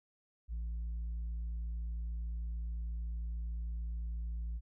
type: tone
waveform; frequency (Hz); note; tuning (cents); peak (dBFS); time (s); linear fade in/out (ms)
sine; 56.8; A#1; -44; -33; 0.48-4.61; 50
effects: tanh soft clip ceiling -35 dBFS